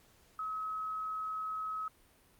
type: tone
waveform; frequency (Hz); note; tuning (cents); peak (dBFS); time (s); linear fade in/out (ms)
sine; 1280; D#6; +49; -35; 0.39-1.88; 2
effects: pink hiss -65 dBFS RMS until 2.39 s + Opus 48 kbps